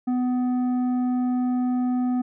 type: tone with tanh clipping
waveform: triangle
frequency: 249.8 Hz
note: B3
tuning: 20 cents sharp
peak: -22 dBFS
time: 0.07-2.22 s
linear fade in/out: 10 ms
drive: 12 dB
effects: none